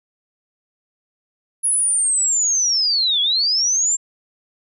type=linear two-way sweep; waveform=sine; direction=down then up; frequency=10548 to 3300 to 7460 Hz; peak=-15 dBFS; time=1.63-3.97 s; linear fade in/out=20 ms; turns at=3.21 s; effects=none